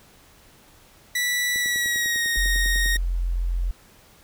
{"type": "tone with pitch glide", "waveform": "sawtooth", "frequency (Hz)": [1960, 1863.9], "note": ["B6", "A#6"], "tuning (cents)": [-14, -1], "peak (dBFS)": -18, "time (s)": [1.15, 2.97], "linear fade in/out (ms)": 5, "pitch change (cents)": -87, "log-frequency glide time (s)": [1.57, 2.26]}
{"type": "click train", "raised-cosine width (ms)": 2, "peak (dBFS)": -27, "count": 15, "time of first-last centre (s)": [1.56, 2.96], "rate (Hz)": 10}
{"type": "tone", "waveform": "sine", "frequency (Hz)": 43.65, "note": "F1", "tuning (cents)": 0, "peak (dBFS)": -21, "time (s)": [2.37, 3.71], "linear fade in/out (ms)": 0}
{"effects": ["pink hiss -53 dBFS RMS until 4.23 s"]}